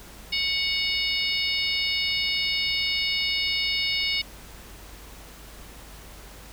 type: harmonic tone with a mistuned harmonic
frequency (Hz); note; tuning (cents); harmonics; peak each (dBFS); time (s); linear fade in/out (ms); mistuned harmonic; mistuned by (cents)
740; F#5; 0; 3 / 4 / 5 / 6 / 7; -28 / -29 / -30 / -31 / -31; 0.32-4.22; 10; 4; -36
effects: added 50 Hz sine -46 dBFS peak until 6.52 s + pink hiss -46 dBFS RMS until 6.52 s